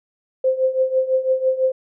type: tone with tremolo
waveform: sine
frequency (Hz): 521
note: C5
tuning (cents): -7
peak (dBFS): -12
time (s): 0.44-1.72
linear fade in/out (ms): 5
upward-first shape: triangle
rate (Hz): 6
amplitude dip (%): 85
effects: none